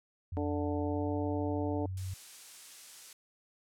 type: tone with pitch glide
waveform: sine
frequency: 88.6 to 93.87 Hz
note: F2 to F#2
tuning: +25 to +25 cents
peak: -35 dBFS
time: 0.32-2.14 s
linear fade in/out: 5 ms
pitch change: +100 cents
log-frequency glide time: 0.79-1.1 s
type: harmonic tone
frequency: 146.83 Hz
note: D3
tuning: in tune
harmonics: 2 / 3 / 4 / 5 / 6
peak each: -34 / -38 / -40 / -42 / -44 dBFS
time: 0.37-1.86 s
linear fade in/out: 0 ms
type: noise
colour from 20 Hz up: blue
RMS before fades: -46 dBFS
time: 1.97-3.13 s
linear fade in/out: 2 ms
effects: low-pass 9000 Hz 12 dB/octave